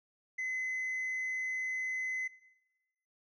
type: tone with tanh clipping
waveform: sine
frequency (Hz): 2036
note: C7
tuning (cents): -48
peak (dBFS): -34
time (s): 0.38-2.28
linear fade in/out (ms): 10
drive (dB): 2
effects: noise-tail reverb RT60 1.0 s tail -18 dB re dry